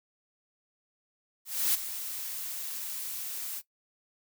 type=noise with ADSR envelope; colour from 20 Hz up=blue; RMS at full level=-25 dBFS; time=1.45-3.62 s; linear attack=290 ms; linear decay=19 ms; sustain=-12 dB; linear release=42 ms; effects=noise-tail reverb RT60 0.1 s tail -17 dB re dry